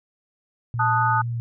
sine tone with vibrato, 117.7 Hz, A#2, 17 cents sharp, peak -24 dBFS, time 0.74-1.4 s, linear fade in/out 0 ms, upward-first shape square, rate 4.2 Hz, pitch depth 9 cents each way
sine chord, D# diminished, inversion second, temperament equal, 880 / 1244.5 / 1480 Hz, A5 / D#6 / F#6, 0 / 0 / 0 cents, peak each -21 / -22 / -25 dBFS, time 0.79-1.22 s, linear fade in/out 10 ms
effects none

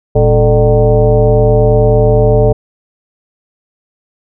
sine tone with frequency modulation, 277.2 Hz, C#4, in tune, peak -5 dBFS, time 0.15-2.53 s, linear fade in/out 10 ms, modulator 161 Hz, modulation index 2.2, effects none

